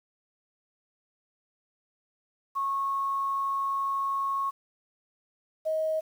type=tone pair in turn; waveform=sine; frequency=1097 / 631.2 Hz; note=C#6 / D#5; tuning=-18 / +25 cents; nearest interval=minor seventh; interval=957 cents; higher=first; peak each=-26 / -25 dBFS; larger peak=second; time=2.55-4.51 / 5.65-6.01 s; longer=first; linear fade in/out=20 ms; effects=9-bit